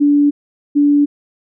sine tone pair in turn, 289.4 / 289.4 Hz, D4 / D4, -25 / -25 cents, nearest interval unison, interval 0 cents, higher neither, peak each -8 dBFS, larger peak neither, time 0-0.31 / 0.75-1.06 s, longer neither, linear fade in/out 20 ms, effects none

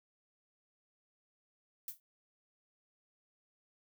violet noise with exponential decay, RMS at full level -37 dBFS, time 1.88-2 s, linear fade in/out 1 ms, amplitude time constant 25 ms, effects none

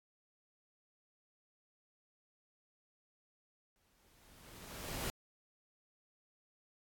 pink noise with exponential growth, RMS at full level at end -38 dBFS, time 3.76-5.1 s, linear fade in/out 0 ms, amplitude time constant 290 ms, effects AAC 64 kbps

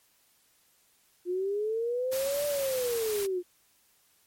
sine linear two-way sweep, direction up then down, 349.2 to 588 to 349.2 Hz, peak -27 dBFS, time 1.25-3.43 s, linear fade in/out 50 ms, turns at 2.46 s
white noise, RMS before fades -37 dBFS, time 2.11-3.27 s, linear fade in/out 20 ms
effects white hiss -66 dBFS RMS until 4.26 s + MP3 64 kbps

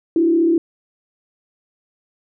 sine tone with frequency modulation, 333.5 Hz, E4, 20 cents sharp, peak -12 dBFS, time 0.16-0.58 s, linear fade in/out 2 ms, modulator 35 Hz, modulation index 0.61, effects none

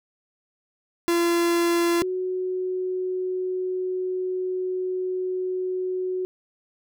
45% pulse / sine tone pair in turn, 342 / 369.3 Hz, F4 / F#4, -36 / -3 cents, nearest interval minor second, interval 133 cents, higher second, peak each -19 / -24 dBFS, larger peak first, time 1.08-2.02 / 2.02-6.25 s, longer second, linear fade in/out 0 ms, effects none

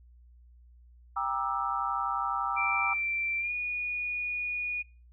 sine chord, E half-diminished seventh, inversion first, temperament just, 791.1 / 949.3 / 1186.7 / 1318.5 Hz, G5 / Bb5 / D6 / E6, +16 / +31 / +18 / 0 cents, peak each -34 / -34 / -33 / -32 dBFS, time 1.16-2.94 s, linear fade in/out 10 ms
sine tone with pitch glide, 2349 to 2453 Hz, D7 to D#7, 0 to -25 cents, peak -29 dBFS, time 2.56-4.83 s, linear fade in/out 20 ms, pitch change +75 cents, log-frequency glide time 3.39-3.52 s
effects noise-tail reverb RT60 0.3 s tail -21 dB re dry + added 60 Hz sine -53 dBFS peak until 5.12 s

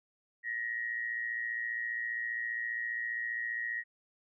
sine tone with amplitude modulation, 1893 Hz, A#6, 26 cents sharp, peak -30 dBFS, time 0.43-3.84 s, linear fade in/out 50 ms, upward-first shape sine, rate 115 Hz, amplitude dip 65%, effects none

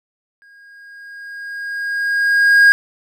triangle tone with exponential growth, 1631 Hz, G#6, 32 cents flat, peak -3 dBFS, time 0.42-2.72 s, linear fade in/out 0 ms, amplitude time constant 500 ms, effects none

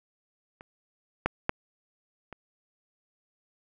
clicks, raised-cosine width 0.5 ms, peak -30 / -9 / -9 / -26 dBFS, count 4, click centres 0.609 / 1.26 / 1.494 / 2.327 s, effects none

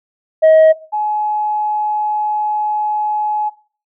sine tone pair in turn, 634 / 846.3 Hz, D#5 / G#5, +32 / +32 cents, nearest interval perfect fourth, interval 500 cents, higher second, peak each -3 / -15 dBFS, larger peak first, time 0.42-0.73 / 0.92-3.5 s, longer second, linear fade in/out 20 ms, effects noise-tail reverb RT60 0.4 s tail -18 dB re dry + tanh soft clip ceiling -4 dBFS

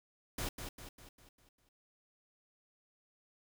pink noise with echo, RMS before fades -38 dBFS, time 0.38-0.49 s, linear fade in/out 5 ms, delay 200 ms, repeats 6, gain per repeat -6 dB, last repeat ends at 1.69 s, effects none

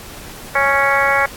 harmonic tone, 277.2 Hz, C#4, in tune, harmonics 2 / 3 / 4 / 5 / 6 / 7 / 8, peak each -20 / -20 / -20 / -20 / -20 / -20 / -20 dBFS, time 0.55-1.26 s, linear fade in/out 5 ms, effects pink hiss -35 dBFS RMS until 1.36 s + AAC 64 kbps

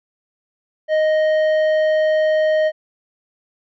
sine tone with tanh clipping, 622.3 Hz, D#5, in tune, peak -15 dBFS, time 0.88-2.72 s, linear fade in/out 50 ms, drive 9 dB, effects none

